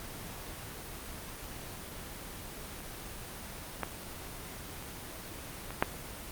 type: clicks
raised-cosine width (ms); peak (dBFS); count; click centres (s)
0.5; -28 / -17 / -28 / -25 / -9; 5; 2.804 / 3.833 / 4.825 / 5.706 / 5.825
effects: pink hiss -43 dBFS RMS until 6.31 s + Opus 24 kbps